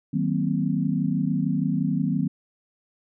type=chord; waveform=sine; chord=C half-diminished seventh; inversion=first; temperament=just; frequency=156.98 / 188.37 / 235.5 / 261.6 Hz; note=Eb3 / Gb3 / Bb3 / C4; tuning=+16 / +31 / +18 / 0 cents; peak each=-26 / -26 / -28 / -27 dBFS; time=0.13-2.28 s; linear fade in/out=10 ms; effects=none